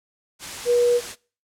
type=tone in noise; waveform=sine; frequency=482.8 Hz; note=B4; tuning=39 cents flat; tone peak=-15 dBFS; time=0.65-1.01 s; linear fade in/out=50 ms; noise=white; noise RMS=-33 dBFS; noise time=0.39-1.16 s; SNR=+15 dB; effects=noise-tail reverb RT60 0.4 s tail -24 dB re dry + low-pass 9000 Hz 12 dB/octave